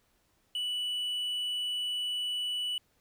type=tone; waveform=triangle; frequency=2960 Hz; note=F#7; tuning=in tune; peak=-29 dBFS; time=0.55-2.78 s; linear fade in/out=2 ms; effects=pink hiss -71 dBFS RMS until 3 s